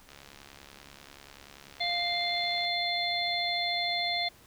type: click train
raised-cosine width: 0.2 ms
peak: -31 dBFS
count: 181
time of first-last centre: 0.09-2.65 s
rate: 70.3 Hz
type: harmonic tone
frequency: 698.5 Hz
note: F5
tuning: in tune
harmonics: 1 / 3 / 5 / 6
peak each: -33 / -33 / -33 / -33 dBFS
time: 1.8-4.29 s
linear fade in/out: 10 ms
effects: pink hiss -57 dBFS RMS until 4.46 s